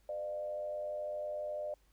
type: tone with frequency modulation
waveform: sine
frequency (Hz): 602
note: D5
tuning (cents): +43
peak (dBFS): -36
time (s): 0.09-1.74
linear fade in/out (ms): 2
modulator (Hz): 94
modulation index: 0.52
effects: added 50 Hz sine -67 dBFS peak until 1.92 s + pink hiss -73 dBFS RMS until 1.92 s